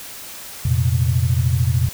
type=chord; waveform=sine; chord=F suspended fourth; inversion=none; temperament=equal with one note detuned; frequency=87.31 / 116.54 / 129.98 Hz; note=F2 / Bb2 / C3; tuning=0 / 0 / -11 cents; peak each=-19 dBFS; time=0.65-1.89 s; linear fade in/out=5 ms; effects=white hiss -35 dBFS RMS until 1.93 s